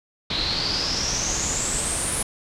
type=noise with low-pass filter sweep; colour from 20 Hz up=pink; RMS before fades=-25 dBFS; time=0.3-2.23 s; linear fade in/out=5 ms; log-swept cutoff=3900 to 10000 Hz; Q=8.9; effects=none